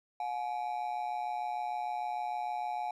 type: ring-modulated tone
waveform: triangle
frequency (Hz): 784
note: G5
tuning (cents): 0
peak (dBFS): -28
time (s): 0.2-2.91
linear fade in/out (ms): 2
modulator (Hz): 63.3
effects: none